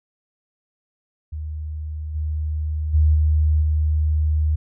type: tone with level steps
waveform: sine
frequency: 76.8 Hz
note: D#2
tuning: 22 cents flat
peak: -26 / -21 / -12 / -14 / -16 dBFS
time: 1.32-4.56 s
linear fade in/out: 10 ms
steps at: 2.14 / 2.93 / 3.14 / 3.61 s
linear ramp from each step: 20 ms
effects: none